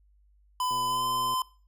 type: tone with pitch glide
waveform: square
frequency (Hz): 1006 to 1026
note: B5 to C6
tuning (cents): +32 to -34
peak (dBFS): -27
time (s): 0.6-1.42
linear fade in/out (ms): 2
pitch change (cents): +34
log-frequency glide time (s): 0.85-1.05
type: click train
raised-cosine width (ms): 2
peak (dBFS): -33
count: 77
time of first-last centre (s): 0.71-1.338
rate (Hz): 121
effects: noise-tail reverb RT60 0.4 s tail -21 dB re dry + added 50 Hz sine -59 dBFS peak until 1.67 s